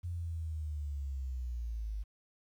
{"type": "linear sweep", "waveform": "sine", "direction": "down", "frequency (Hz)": [88.3, 50.5], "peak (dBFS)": -35, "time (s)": [0.03, 2.04], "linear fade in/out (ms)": 20, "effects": ["11-bit"]}